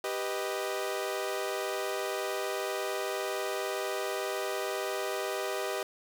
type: chord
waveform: sawtooth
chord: G augmented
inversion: none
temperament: equal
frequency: 392 / 493.9 / 622.3 Hz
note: G4 / B4 / D#5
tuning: 0 / 0 / 0 cents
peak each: -31 / -33 / -32 dBFS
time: 0.04-5.83 s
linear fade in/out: 2 ms
effects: none